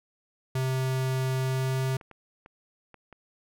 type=tone with pitch glide; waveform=square; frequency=130.81 to 131.64 Hz; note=C3 to C3; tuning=0 to +11 cents; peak=-26 dBFS; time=0.55-1.97 s; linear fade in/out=5 ms; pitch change=+11 cents; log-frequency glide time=1.36-1.83 s
type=clicks; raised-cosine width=0.5 ms; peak=-33 dBFS; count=6; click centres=1.949 / 2.012 / 2.113 / 2.461 / 2.943 / 3.127 s
effects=none